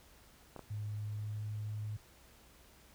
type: clicks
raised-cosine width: 1 ms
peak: -32 dBFS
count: 2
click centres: 0.563 / 0.593 s
type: tone with pitch glide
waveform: sine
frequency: 105.1 to 106.2 Hz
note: G#2 to G#2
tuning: +21 to +39 cents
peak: -37 dBFS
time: 0.7-1.97 s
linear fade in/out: 10 ms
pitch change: +18 cents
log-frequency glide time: 1.05-1.42 s
effects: added 62 Hz sine -67 dBFS peak until 2.94 s + pink hiss -62 dBFS RMS until 2.94 s